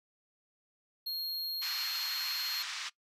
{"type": "tone", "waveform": "square", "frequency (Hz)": 4256, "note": "C8", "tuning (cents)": 29, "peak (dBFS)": -34, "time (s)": [1.06, 2.63], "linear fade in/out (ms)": 10}
{"type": "band-pass noise", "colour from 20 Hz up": "white", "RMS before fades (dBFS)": -40, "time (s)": [1.61, 2.9], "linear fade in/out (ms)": 20, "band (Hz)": [1100, 5400], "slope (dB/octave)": 24}
{"effects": ["noise-tail reverb RT60 0.1 s tail -20 dB re dry"]}